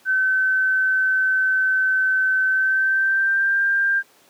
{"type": "tone with pitch glide", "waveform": "sine", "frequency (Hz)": [1530, 1591.3], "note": ["G6", "G6"], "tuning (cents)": [-42, 26], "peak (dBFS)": -16, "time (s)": [0.05, 4.03], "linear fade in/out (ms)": 50, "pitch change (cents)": 68, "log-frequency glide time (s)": [2.46, 3.62], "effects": ["pink hiss -54 dBFS RMS until 4.29 s", "high-pass 300 Hz 12 dB/octave"]}